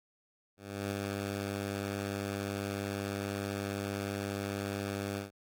10% pulse tone with ADSR envelope, 100 Hz, G2, 35 cents sharp, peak -24 dBFS, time 0.57-5.31 s, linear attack 340 ms, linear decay 4 ms, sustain -2 dB, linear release 140 ms, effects AAC 48 kbps

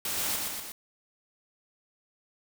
white noise with echo, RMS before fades -32 dBFS, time 0.05-0.36 s, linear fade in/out 2 ms, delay 120 ms, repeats 3, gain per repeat -3 dB, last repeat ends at 0.72 s, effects none

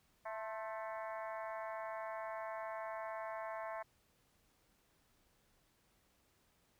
harmonic tone with a mistuned harmonic, 220.6 Hz, A3, 5 cents sharp, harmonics 3 / 4 / 5 / 6 / 7 / 8 / 9 / 10, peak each -44 / -48 / -48 / -55 / -56 / -54 / -57 / -59 dBFS, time 0.25-3.83 s, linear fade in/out 10 ms, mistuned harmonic 5, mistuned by -53 cents, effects pink hiss -74 dBFS RMS until 6.79 s

